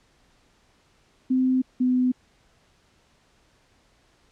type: tone pair in turn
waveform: sine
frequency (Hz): 257.9 / 252.4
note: C4 / B3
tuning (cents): -25 / +38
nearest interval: unison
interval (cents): 37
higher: first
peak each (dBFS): -18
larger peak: neither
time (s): 1.3-1.62 / 1.8-2.12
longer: neither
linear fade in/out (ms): 10
effects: pink hiss -62 dBFS RMS until 4.31 s + low-pass 7000 Hz 12 dB/octave